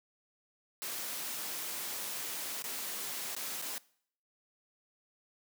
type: noise with dropouts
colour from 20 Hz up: white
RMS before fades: -39 dBFS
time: 0.82-3.78 s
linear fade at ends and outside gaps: 0 ms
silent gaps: 2.622-2.641 / 3.35-3.365 / 3.616-3.623 s
effects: noise-tail reverb RT60 0.6 s tail -22 dB re dry + high-pass 200 Hz 12 dB/octave